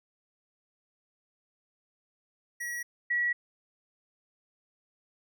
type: tone pair in turn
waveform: square / sine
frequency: 1919 / 1928.9 Hz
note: A#6 / B6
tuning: +50 / -41 cents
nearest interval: unison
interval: 9 cents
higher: second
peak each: -34 / -25 dBFS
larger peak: second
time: 2.6-2.83 / 3.1-3.33 s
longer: neither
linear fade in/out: 10 ms
effects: none